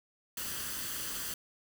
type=noise with comb filter; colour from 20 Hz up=white; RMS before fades=-38 dBFS; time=0.37-1.34 s; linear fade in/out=2 ms; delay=0.65 ms; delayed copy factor=+0.55; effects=none